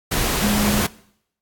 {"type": "tone in noise", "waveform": "sine", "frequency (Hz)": 207.7, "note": "G#3", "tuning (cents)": 0, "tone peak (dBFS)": -19, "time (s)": [0.42, 0.82], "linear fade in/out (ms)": 10, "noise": "pink", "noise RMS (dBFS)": -21, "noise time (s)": [0.11, 0.87], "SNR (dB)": -1, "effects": ["noise-tail reverb RT60 0.7 s tail -21 dB re dry", "AAC 64 kbps"]}